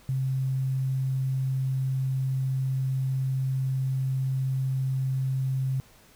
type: tone with quantisation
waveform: sine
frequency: 132.3 Hz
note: C3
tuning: 20 cents sharp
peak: -24 dBFS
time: 0.09-5.8 s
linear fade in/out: 0 ms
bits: 9
effects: pink hiss -56 dBFS RMS until 6.15 s